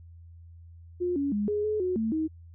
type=tone with pitch steps; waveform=sine; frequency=356.1 / 281.4 / 206.3 / 416.6 / 426.7 / 365.9 / 222.4 / 315.5 Hz; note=F4 / C#4 / G#3 / G#4 / G#4 / F#4 / A3 / D#4; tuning=+34 / +26 / -11 / +5 / +47 / -19 / +19 / +24 cents; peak=-25 dBFS; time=1-2.28 s; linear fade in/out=20 ms; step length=160 ms; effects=added 84 Hz sine -46 dBFS peak until 2.54 s